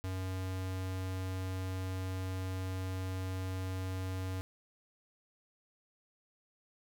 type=tone; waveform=square; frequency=93.6 Hz; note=F#2; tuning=20 cents sharp; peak=-36 dBFS; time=0.04-4.41 s; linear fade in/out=0 ms; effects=none